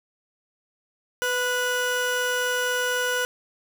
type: tone pair together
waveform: 35% pulse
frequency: 498 / 1470 Hz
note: B4 / F#6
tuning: +14 / -12 cents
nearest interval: octave + perfect fifth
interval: 1874 cents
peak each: -25 / -23 dBFS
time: 1.22-3.25 s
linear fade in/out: 0 ms
effects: none